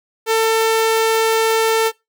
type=tone; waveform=sawtooth; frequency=447.2 Hz; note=A4; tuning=28 cents sharp; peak=-9 dBFS; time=0.26-1.92 s; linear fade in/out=50 ms; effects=noise-tail reverb RT60 0.2 s tail -21 dB re dry